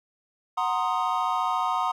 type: chord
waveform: triangle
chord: C half-diminished seventh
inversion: second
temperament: equal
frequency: 740 / 932.3 / 1046.5 / 1244.5 Hz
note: Gb5 / Bb5 / C6 / Eb6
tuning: 0 / 0 / 0 / 0 cents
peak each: -27 dBFS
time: 0.57-1.92 s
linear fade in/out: 10 ms
effects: none